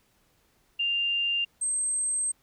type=tone pair in turn; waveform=sine; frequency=2794 / 8315 Hz; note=F7 / C9; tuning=0 / -12 cents; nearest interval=octave + perfect fifth; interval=1888 cents; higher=second; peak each=-24 / -25 dBFS; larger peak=first; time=0.79-1.45 / 1.61-2.32 s; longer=second; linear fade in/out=10 ms; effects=pink hiss -67 dBFS RMS until 2.42 s